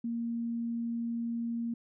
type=tone; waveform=sine; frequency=233.1 Hz; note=A#3; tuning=in tune; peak=-31 dBFS; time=0.04-1.74 s; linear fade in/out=5 ms; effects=none